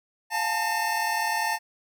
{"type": "tone cluster", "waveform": "square", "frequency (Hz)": [706, 854, 894, 1817], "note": ["F5", "G#5", "A5", "A#6"], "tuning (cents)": [19, 48, 27, -45], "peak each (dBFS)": [-35, -31, -29, -30], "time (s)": [0.3, 1.59], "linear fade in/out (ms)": 50, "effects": []}